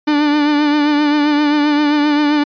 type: tone with vibrato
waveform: 45% pulse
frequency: 295.5 Hz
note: D4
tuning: 11 cents sharp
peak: -11 dBFS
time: 0.07-2.44 s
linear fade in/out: 10 ms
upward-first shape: triangle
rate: 7.6 Hz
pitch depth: 44 cents each way
effects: resampled to 11025 Hz